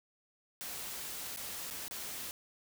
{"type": "noise with dropouts", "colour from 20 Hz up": "white", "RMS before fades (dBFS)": -42, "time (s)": [0.61, 2.31], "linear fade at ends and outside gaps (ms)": 0, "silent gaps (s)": [[1.362, 1.372], [1.702, 1.709], [1.881, 1.91]], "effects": []}